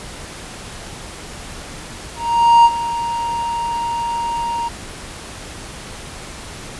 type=tone with ADSR envelope; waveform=triangle; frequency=935 Hz; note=A#5; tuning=5 cents sharp; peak=-3 dBFS; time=2.16-4.69 s; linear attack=490 ms; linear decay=44 ms; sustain=-14 dB; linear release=16 ms; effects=pink hiss -33 dBFS RMS until 6.79 s + resampled to 24000 Hz